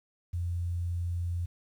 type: tone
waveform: sine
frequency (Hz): 86.9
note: F2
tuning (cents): -8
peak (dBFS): -29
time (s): 0.33-1.46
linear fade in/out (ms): 10
effects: 10-bit